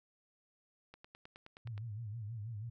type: click train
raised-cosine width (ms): 0.3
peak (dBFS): -36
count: 9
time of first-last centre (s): 0.94-1.779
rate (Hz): 9.54
type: tone with vibrato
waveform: sine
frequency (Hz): 110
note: A2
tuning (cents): 0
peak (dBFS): -40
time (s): 1.65-2.7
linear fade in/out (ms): 10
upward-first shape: sine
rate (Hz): 6.2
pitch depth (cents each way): 140
effects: none